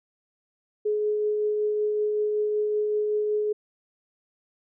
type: tone with tremolo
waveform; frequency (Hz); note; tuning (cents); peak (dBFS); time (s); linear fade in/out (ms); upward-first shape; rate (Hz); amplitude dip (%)
sine; 422; G#4; +28; -21; 0.85-3.53; 10; triangle; 5.3; 25
effects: none